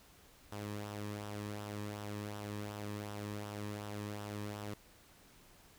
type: tone with flanger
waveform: sawtooth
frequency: 103.83 Hz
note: G#2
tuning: in tune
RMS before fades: -43 dBFS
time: 0.52-4.74 s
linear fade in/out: 5 ms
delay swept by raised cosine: 0.44 to 1.44 ms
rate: 2.7 Hz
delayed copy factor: -0.5
effects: pink hiss -62 dBFS RMS until 5.78 s